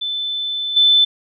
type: tone with level steps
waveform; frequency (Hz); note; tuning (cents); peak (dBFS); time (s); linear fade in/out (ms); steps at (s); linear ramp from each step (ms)
sine; 3520; A7; 0; -20 / -9; 0.01-1.05; 10; 0.76; 10
effects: none